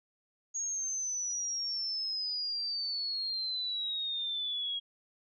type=exponential sweep; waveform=sine; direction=down; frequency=6645 to 3285 Hz; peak=-32 dBFS; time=0.54-4.8 s; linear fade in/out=20 ms; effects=none